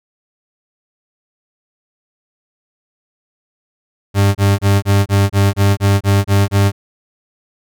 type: tone bursts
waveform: 40% pulse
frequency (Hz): 99.6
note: G2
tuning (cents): +28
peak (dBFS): -8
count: 11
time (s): 4.14-6.72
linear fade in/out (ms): 50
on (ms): 210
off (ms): 27
effects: none